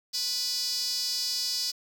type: tone with high-pass filter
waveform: sawtooth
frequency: 493.9 Hz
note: B4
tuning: in tune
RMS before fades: -30 dBFS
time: 0.13-1.72 s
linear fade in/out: 20 ms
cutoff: 4800 Hz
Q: 6.7
effects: 8-bit